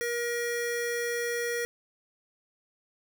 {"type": "tone pair together", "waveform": "square", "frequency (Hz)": [475, 1900], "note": ["A#4", "A#6"], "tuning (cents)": [33, 33], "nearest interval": "2 octaves", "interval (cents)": 2400, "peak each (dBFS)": [-31, -34], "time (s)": [0.01, 1.65], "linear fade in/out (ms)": 0, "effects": []}